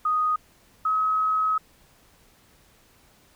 sine tone pair in turn, 1244.5 / 1276.5 Hz, D#6 / D#6, 0 / +44 cents, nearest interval unison, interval 44 cents, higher second, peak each -20 dBFS, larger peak neither, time 0.05-0.36 / 0.85-1.58 s, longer second, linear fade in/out 5 ms, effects pink hiss -58 dBFS RMS until 3.35 s

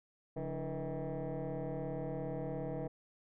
sine tone with frequency modulation, 174.61 Hz, F3, in tune, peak -34 dBFS, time 0.36-2.88 s, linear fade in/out 10 ms, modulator 156 Hz, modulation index 3.3, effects tanh soft clip ceiling -35 dBFS

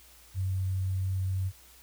sine tone with sample-and-hold, 94.4 Hz, F#2, 35 cents sharp, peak -27 dBFS, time 0.34-1.52 s, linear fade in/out 50 ms, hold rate 8820 Hz, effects added 60 Hz sine -59 dBFS peak until 1.82 s + white hiss -56 dBFS RMS until 1.82 s

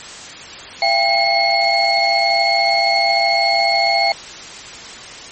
sine tone cluster, 679 / 793 / 2165 / 4373 Hz, F5 / G5 / C#7 / C#8, -49 / +20 / -41 / -24 cents, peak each -18 dBFS, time 0.82-4.12 s, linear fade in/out 2 ms, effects white hiss -33 dBFS RMS until 5.31 s + MP3 32 kbps

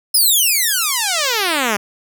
5% pulse exponential sweep, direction down, 5274 to 196 Hz, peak -4 dBFS, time 0.14-1.77 s, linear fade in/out 10 ms, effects none

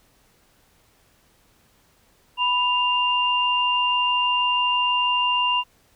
sine tone pair together, 987.8 / 2794 Hz, B5 / F7, 0 / 0 cents, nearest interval octave + tritone, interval 1800 cents, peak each -21 / -21 dBFS, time 2.37-5.64 s, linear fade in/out 50 ms, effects pink hiss -60 dBFS RMS until 5.95 s

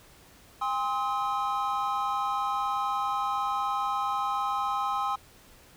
triangle tone cluster, 807 / 1046 / 1277 Hz, G#5 / C6 / D#6, -50 / -1 / +45 cents, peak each -29 dBFS, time 0.61-5.16 s, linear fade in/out 10 ms, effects pink hiss -55 dBFS RMS until 5.76 s

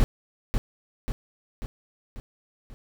brown noise with echo, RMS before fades -17 dBFS, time 0-0.04 s, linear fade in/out 0 ms, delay 540 ms, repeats 5, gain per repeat -5 dB, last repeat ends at 2.74 s, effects none

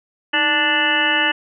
harmonic tone with a mistuned harmonic, 293.7 Hz, D4, in tune, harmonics 1 / 2 / 3 / 4 / 5 / 6 / 7 / 9 / 10, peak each -27 / -29 / -24 / -30 / -24 / -19 / -26 / -23 / -21 dBFS, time 0.33-1.32 s, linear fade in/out 10 ms, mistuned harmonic 1, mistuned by +110 cents, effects none

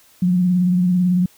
sine tone with vibrato, 180 Hz, F#3, 47 cents flat, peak -13 dBFS, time 0.22-1.26 s, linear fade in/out 5 ms, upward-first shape sine, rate 18 Hz, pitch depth 42 cents each way, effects white hiss -52 dBFS RMS until 1.37 s

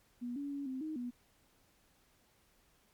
sine tone with pitch steps, 242.7 / 283.9 / 281.8 / 260.8 / 311.9 / 244.2 Hz, B3 / C#4 / C#4 / C4 / D#4 / B3, -30 / +41 / +29 / -5 / +4 / -19 cents, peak -37 dBFS, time 0.21-1.11 s, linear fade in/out 20 ms, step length 150 ms, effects pink hiss -70 dBFS RMS until 2.93 s + MP3 96 kbps

